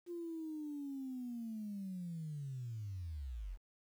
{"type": "linear sweep", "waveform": "sine", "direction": "down", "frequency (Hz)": [351.7, 38.75], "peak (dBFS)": -40, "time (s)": [0.06, 3.58], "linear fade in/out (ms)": 50, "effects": ["tanh soft clip ceiling -36 dBFS", "11-bit"]}